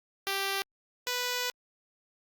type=tone pair in turn; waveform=5% pulse; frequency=392 / 493.9 Hz; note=G4 / B4; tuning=0 / 0 cents; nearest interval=major third; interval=400 cents; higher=second; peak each=-18 dBFS; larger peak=neither; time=0.27-0.62 / 1.07-1.5 s; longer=second; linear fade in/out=0 ms; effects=Opus 48 kbps